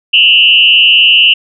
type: tone with frequency modulation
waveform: sine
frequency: 2844 Hz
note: F7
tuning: 31 cents sharp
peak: -3 dBFS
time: 0.13-1.34 s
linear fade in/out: 10 ms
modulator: 128 Hz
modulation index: 1.4
effects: none